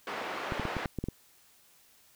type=band-pass noise; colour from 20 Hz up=pink; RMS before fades=-37 dBFS; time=0.07-0.86 s; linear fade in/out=2 ms; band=460 to 2300 Hz; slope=12 dB/octave
type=clicks; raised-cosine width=3 ms; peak=-20 dBFS; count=8; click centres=0.522 / 0.597 / 0.653 / 0.767 / 0.858 / 0.987 / 1.04 / 1.086 s
effects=white hiss -62 dBFS RMS until 2.15 s